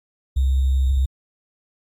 sine tone with sample-and-hold, 66.3 Hz, C2, 23 cents sharp, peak -15 dBFS, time 0.36-1.06 s, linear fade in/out 10 ms, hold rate 3675 Hz, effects AAC 48 kbps

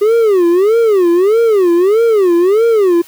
triangle tone with vibrato, 398.1 Hz, G4, 27 cents sharp, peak -5 dBFS, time 0.01-3.02 s, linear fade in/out 10 ms, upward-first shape sine, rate 1.6 Hz, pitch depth 270 cents each way, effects white hiss -40 dBFS RMS until 3.07 s

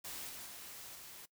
white noise with level steps, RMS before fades -45 / -48 / -50 / -52 dBFS, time 0.04-1.26 s, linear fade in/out 10 ms, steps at 0.29 / 0.46 / 0.95 s, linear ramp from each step 2 ms, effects noise-tail reverb RT60 0.1 s tail -21 dB re dry

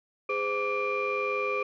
sine tone cluster, 411.9 / 513 / 1165 / 2390 Hz, G#4 / C5 / D6 / D7, -14 / -34 / -14 / +30 cents, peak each -31 dBFS, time 0.29-1.63 s, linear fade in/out 5 ms, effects tanh soft clip ceiling -20 dBFS

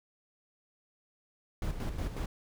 brown noise with tremolo, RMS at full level -33 dBFS, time 1.62-2.26 s, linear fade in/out 2 ms, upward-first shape square, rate 5.5 Hz, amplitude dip 55%, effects none

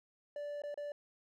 triangle tone with dropouts, 583 Hz, D5, 13 cents flat, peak -37 dBFS, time 0.36-0.92 s, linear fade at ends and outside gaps 2 ms, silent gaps 0.62-0.636 / 0.743-0.775 s, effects none

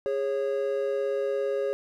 triangle tone pair together, 411.3 / 549 Hz, G#4 / C#5, -17 / -17 cents, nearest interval perfect fourth, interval 500 cents, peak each -26 dBFS, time 0.06-1.73 s, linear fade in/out 0 ms, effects none

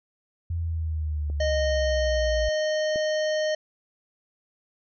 sine linear sweep, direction down, 85.2 to 56.2 Hz, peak -25 dBFS, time 0.5-2.49 s, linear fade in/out 5 ms
clicks, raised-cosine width 2 ms, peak -28 / -23 dBFS, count 2, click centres 1.3 / 2.959 s
harmonic tone, 617 Hz, D#5, 15 cents flat, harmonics 1 / 3 / 5 / 7 / 9 / 10, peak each -23 / -33 / -37 / -40 / -42 / -43 dBFS, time 1.4-3.55 s, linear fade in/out 5 ms
effects none

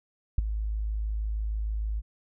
sine tone with ADSR envelope, 53.2 Hz, G#1, 42 cents sharp, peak -15 dBFS, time 0.38-2.02 s, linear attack 5 ms, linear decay 13 ms, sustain -12 dB, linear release 37 ms, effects none

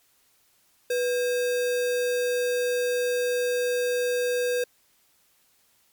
sine tone with sample-and-hold, 491.5 Hz, B4, 8 cents flat, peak -22 dBFS, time 0.9-4.64 s, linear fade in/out 5 ms, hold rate 2100 Hz, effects white hiss -64 dBFS RMS until 5.92 s + MP3 96 kbps

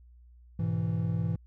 triangle chord, E major, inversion first, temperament equal, 103.83 / 123.47 / 164.81 Hz, G#2 / B2 / E3, 0 / 0 / 0 cents, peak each -29 / -32 / -28 dBFS, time 0.59-1.36 s, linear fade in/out 5 ms, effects added 60 Hz sine -52 dBFS peak until 1.46 s

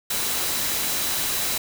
sine tone in noise, 3951 Hz, B7, in tune, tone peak -35 dBFS, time 0.1-1.58 s, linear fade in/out 5 ms, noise white, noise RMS -25 dBFS, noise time 0.1-1.58 s, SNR -13 dB, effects none

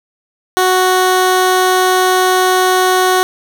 15% pulse tone, 370 Hz, F#4, in tune, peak -3 dBFS, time 0.57-3.23 s, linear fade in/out 0 ms, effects none

